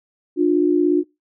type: tone pair together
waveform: sine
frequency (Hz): 298.3 / 355.4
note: D4 / F4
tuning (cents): +27 / +30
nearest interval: minor third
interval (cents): 303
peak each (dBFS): -16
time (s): 0.36-1.04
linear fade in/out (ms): 50
effects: noise-tail reverb RT60 0.2 s tail -21 dB re dry